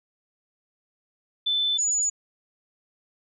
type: tone pair in turn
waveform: sine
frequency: 3520 / 6903 Hz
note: A7 / A8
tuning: 0 / -34 cents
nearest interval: octave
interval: 1166 cents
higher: second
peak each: -21 dBFS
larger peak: neither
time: 1.46-1.78 / 1.78-2.1 s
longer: neither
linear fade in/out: 10 ms
effects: none